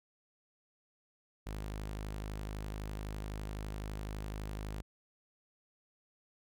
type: tone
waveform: sawtooth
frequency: 51.91 Hz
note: G#1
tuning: in tune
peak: -35 dBFS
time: 1.46-4.82 s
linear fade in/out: 10 ms
effects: none